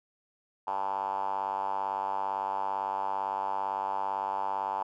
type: tone with band-pass filter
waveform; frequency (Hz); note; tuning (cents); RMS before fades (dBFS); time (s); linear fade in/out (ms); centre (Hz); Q
5% pulse; 97.8; G2; -4; -32; 0.67-4.83; 5; 890; 6.9
effects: none

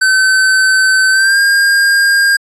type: tone with pitch glide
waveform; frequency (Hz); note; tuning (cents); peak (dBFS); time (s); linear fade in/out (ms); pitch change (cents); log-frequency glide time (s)
square; 1532 to 1611; G6 to G6; -40 to +47; -8; 0.01-2.37; 10; +87; 1.11-1.39
effects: resampled to 24000 Hz

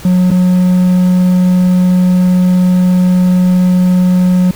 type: tone with dropouts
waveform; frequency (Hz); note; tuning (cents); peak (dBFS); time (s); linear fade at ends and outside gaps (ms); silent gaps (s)
triangle; 181.7; F#3; -31; -4; 0.05-4.51; 2; 0.305-0.314
effects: pink hiss -32 dBFS RMS until 4.55 s

